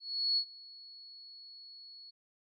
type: tone with ADSR envelope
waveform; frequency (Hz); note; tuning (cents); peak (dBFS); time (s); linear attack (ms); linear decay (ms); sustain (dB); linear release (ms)
sine; 4373; C#8; -24; -26; 0-2.11; 370; 76; -23; 16
effects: none